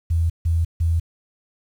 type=tone bursts; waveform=sine; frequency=82.9 Hz; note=E2; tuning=10 cents sharp; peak=-16 dBFS; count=3; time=0.1-1 s; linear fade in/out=10 ms; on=200 ms; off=150 ms; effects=8-bit